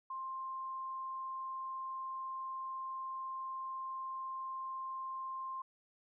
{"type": "tone", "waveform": "sine", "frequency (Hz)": 1054, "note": "C6", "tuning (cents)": 12, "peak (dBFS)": -39, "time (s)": [0.1, 5.62], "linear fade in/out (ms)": 5, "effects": []}